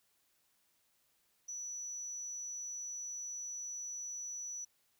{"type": "tone", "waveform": "sine", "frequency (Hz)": 5920, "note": "F#8", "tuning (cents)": 0, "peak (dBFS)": -39, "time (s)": [1.48, 4.65], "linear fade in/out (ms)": 10, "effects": ["tanh soft clip ceiling -37 dBFS", "white hiss -75 dBFS RMS until 4.99 s"]}